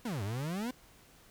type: exponential two-way sweep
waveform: 40% pulse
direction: down then up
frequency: 261.6 to 94.7 to 261.6 Hz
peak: -33 dBFS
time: 0.05-0.71 s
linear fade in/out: 5 ms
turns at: 0.23 s
effects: pink hiss -60 dBFS RMS until 1.3 s